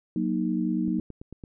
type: chord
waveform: sine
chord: D# minor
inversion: first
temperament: equal with one note detuned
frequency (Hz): 185 / 235.8 / 311.1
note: F#3 / A#3 / D#4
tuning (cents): 0 / +20 / 0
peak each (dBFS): -28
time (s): 0.16-1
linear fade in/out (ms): 2
type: click train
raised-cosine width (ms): 3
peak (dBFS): -27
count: 6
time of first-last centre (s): 0.88-1.438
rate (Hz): 8.96
effects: none